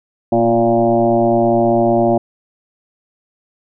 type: tone with frequency modulation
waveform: sine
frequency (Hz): 464.6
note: A#4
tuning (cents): -6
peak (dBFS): -10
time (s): 0.32-2.18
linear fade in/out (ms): 5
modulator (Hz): 115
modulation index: 2.5
effects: none